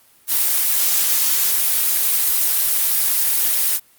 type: noise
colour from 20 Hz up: blue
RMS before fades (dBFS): -17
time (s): 0.27-3.8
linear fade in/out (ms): 50
effects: white hiss -53 dBFS RMS until 3.98 s + Opus 32 kbps